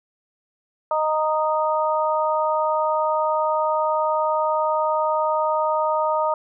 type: harmonic tone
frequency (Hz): 310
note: D#4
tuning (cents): -6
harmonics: 2 / 3 / 4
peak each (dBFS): -22 / -22 / -25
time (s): 0.91-6.34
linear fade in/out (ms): 2
effects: none